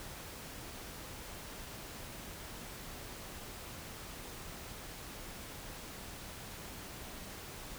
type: silence
effects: pink hiss -47 dBFS RMS until 7.78 s